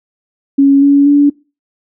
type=tone with pitch steps; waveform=sine; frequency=277.2 / 282.2 / 287.3 Hz; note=C#4 / C#4 / D4; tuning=0 / +31 / -38 cents; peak=-4 dBFS; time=0.58-1.3 s; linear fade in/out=10 ms; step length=240 ms; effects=noise-tail reverb RT60 0.3 s tail -23 dB re dry